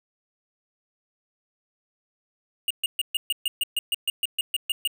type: tone bursts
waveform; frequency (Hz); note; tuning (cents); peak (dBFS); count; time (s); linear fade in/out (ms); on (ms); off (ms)
square; 2847; F7; +33; -22; 15; 2.68-4.875; 2; 25; 130
effects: none